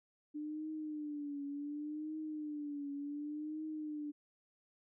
sine tone with vibrato, 297.1 Hz, D4, 20 cents sharp, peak -39 dBFS, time 0.34-4.12 s, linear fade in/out 20 ms, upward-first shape triangle, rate 0.68 Hz, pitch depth 92 cents each way, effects none

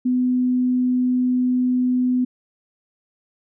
sine tone, 251.1 Hz, B3, 29 cents sharp, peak -16 dBFS, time 0.05-2.25 s, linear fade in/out 10 ms, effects none

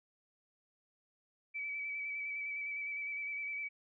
sine tone with vibrato, 2297 Hz, D7, 39 cents flat, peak -37 dBFS, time 1.54-3.69 s, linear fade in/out 20 ms, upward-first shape square, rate 9.8 Hz, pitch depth 19 cents each way, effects none

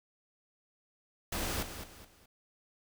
pink noise with echo, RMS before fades -35 dBFS, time 1.32-1.63 s, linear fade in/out 5 ms, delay 210 ms, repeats 3, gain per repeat -9 dB, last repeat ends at 2.26 s, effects none

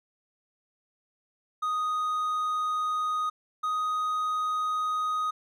triangle tone pair in turn, 1244.5 / 1249 Hz, D#6 / D#6, 0 / +6 cents, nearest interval unison, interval 6 cents, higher second, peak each -24 dBFS, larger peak neither, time 1.62-3.3 / 3.63-5.31 s, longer neither, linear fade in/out 10 ms, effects none

